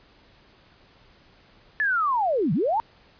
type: linear two-way sweep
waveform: sine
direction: down then up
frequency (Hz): 1760 to 136.7 to 947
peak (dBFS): -20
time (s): 1.8-2.8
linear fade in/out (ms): 0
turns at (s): 2.53
effects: pink hiss -56 dBFS RMS until 3.19 s + resampled to 11025 Hz